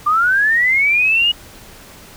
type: linear sweep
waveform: sine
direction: up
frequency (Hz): 1174.7 to 2905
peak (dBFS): -11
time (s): 0.06-1.32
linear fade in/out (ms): 10
effects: pink hiss -40 dBFS RMS until 2.16 s